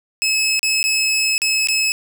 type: tone with dropouts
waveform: 20% pulse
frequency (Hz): 2587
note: E7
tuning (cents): -33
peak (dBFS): -11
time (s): 0.22-1.92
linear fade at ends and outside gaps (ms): 0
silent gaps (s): 0.593-0.63 / 0.829-0.84 / 1.38-1.418 / 1.672-1.686
effects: none